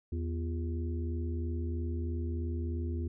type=harmonic tone with a mistuned harmonic; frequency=81.7 Hz; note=E2; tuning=15 cents flat; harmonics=1 / 3 / 4 / 5; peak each=-32 / -41 / -42 / -50 dBFS; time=0.12-3.08 s; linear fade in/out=5 ms; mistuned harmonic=4; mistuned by=+96 cents; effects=none